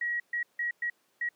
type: tone bursts at uneven times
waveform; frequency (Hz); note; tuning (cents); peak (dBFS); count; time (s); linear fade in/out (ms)
sine; 1908; A#6; +40; -28; 5; 0.01-0.2 / 0.33-0.43 / 0.59-0.71 / 0.82-0.9 / 1.21-1.29; 5
effects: pink hiss -70 dBFS RMS until 1.35 s + high-pass 300 Hz 12 dB/octave